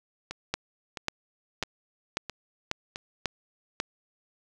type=two click trains; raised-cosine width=0.2 ms; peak=-10 / -18 dBFS; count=7 / 5; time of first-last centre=0.54-3.801 / 0.31-2.959 s; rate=1.84 / 1.51 Hz; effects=none